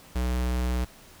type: tone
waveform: square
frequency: 61.9 Hz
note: B1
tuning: 5 cents sharp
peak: -25 dBFS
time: 0.15-0.85 s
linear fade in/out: 10 ms
effects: pink hiss -51 dBFS RMS until 1.2 s